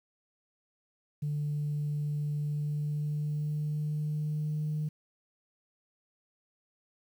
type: tone with pitch glide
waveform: sine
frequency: 147.7 to 152.56 Hz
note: D3 to D#3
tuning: +10 to -34 cents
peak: -28 dBFS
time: 1.22-4.89 s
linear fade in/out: 10 ms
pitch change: +56 cents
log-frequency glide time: 2.43-4.73 s
effects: tanh soft clip ceiling -26 dBFS + 10-bit